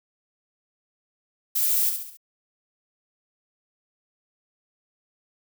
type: noise with echo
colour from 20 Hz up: violet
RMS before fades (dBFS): -23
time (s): 1.55-1.9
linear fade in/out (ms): 10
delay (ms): 68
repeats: 4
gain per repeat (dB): -6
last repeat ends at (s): 2.172
effects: none